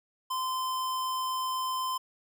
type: tone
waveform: square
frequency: 1032 Hz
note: C6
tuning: 24 cents flat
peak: -30 dBFS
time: 0.3-1.98 s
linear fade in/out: 10 ms
effects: none